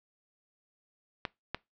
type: clicks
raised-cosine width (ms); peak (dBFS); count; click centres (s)
0.3; -16; 2; 1.252 / 1.546
effects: noise-tail reverb RT60 0.2 s tail -22 dB re dry + low-pass 5000 Hz 12 dB/octave